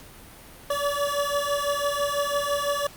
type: beating tone pair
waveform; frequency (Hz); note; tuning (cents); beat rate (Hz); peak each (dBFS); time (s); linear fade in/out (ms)
25% pulse; 570 / 576; C#5 / D5; +48 / -34; 6; -23; 0.7-2.87; 5
effects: pink hiss -46 dBFS RMS until 2.96 s + Opus 48 kbps